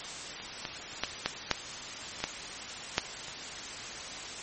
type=clicks; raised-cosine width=0.2 ms; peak=-25 / -16 / -10 / -9 / -6 / -21 / -10 / -6 / -23 dBFS; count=9; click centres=0.4 / 0.652 / 1.036 / 1.26 / 1.513 / 2.203 / 2.24 / 2.981 / 3.283 s; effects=white hiss -40 dBFS RMS until 4.42 s + MP3 32 kbps